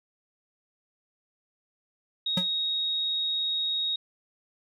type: tone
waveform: sine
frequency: 3763 Hz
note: A#7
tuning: 16 cents sharp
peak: -25 dBFS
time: 2.26-3.96 s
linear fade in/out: 5 ms
type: tone with exponential decay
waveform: square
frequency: 182.3 Hz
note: F#3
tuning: 25 cents flat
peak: -22 dBFS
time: 2.37-2.48 s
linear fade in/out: 5 ms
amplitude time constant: 23 ms
effects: MP3 96 kbps